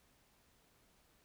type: silence
effects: pink hiss -71 dBFS RMS until 1.24 s